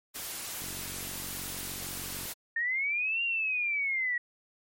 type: noise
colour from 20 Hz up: white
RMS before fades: -38 dBFS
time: 0.14-2.34 s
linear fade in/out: 20 ms
type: click train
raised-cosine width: 3 ms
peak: -33 dBFS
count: 77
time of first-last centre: 0.62-2.254 s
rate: 46.5 Hz
type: linear two-way sweep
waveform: sine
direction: up then down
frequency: 1810 to 2794 to 1908 Hz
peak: -27 dBFS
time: 2.56-4.18 s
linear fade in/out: 5 ms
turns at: 3.23 s
effects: MP3 64 kbps